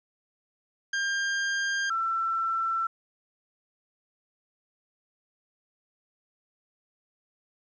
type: tone pair in turn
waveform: 40% pulse / sine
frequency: 1600 / 1340.8 Hz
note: G6 / E6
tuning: +35 / +29 cents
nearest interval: minor third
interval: 306 cents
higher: first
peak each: -25 dBFS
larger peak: neither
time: 0.93-1.9 / 1.9-2.87 s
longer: neither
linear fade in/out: 5 ms
effects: resampled to 16000 Hz + 10-bit